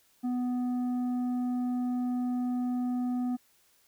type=tone with tanh clipping; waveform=triangle; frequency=247.9 Hz; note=B3; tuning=7 cents sharp; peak=-29 dBFS; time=0.23-3.37 s; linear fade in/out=20 ms; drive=11 dB; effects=white hiss -66 dBFS RMS until 3.87 s